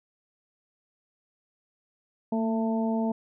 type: harmonic tone with a mistuned harmonic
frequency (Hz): 222.7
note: A3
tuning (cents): +21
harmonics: 1 / 2 / 3 / 4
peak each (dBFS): -25 / -34 / -33 / -36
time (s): 2.32-3.12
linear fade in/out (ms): 5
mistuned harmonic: 1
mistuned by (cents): +26
effects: none